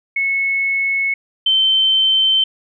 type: tone pair in turn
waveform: sine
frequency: 2196 / 3095 Hz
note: C#7 / G7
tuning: -17 / -23 cents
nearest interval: tritone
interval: 594 cents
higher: second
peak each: -15 / -11 dBFS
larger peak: second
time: 0.16-1.14 / 1.46-2.44 s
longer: neither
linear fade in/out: 5 ms
effects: none